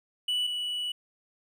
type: tone pair in turn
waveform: triangle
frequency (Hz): 2960 / 2949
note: F#7 / F#7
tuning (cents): 0 / -6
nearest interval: unison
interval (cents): 6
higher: first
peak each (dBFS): -24 / -28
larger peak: first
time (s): 0.28-0.47 / 0.47-0.92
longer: second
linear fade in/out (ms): 5
effects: none